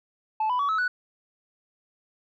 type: tone with pitch steps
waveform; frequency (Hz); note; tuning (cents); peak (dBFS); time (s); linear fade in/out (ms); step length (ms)
sine; 870 / 993.6 / 1134.8 / 1296 / 1480.2; A5 / B5 / C#6 / E6 / F#6; -20 / +10 / +40 / -30 / 0; -20; 0.4-0.88; 5; 96
effects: tanh soft clip ceiling -21 dBFS